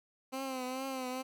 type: tone with vibrato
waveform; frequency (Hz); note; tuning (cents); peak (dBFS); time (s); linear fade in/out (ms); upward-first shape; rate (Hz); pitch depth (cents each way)
15% pulse; 260.6; C4; -7; -30; 0.32-1.23; 20; triangle; 2.3; 65
effects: none